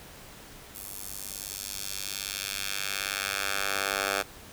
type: tone with high-pass filter sweep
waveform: 10% pulse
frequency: 98.8 Hz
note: G2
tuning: 14 cents sharp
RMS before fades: -33 dBFS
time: 0.74-4.23 s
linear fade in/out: 20 ms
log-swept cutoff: 11000 to 800 Hz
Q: 0.81
effects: pink hiss -48 dBFS RMS until 4.52 s